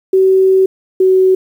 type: tone pair in turn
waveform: sine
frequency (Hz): 380 / 375.6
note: F#4 / F#4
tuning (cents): +46 / +26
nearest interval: unison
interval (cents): 20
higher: first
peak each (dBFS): -6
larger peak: neither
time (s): 0.13-0.66 / 1-1.35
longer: first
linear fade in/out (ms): 5
effects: 7-bit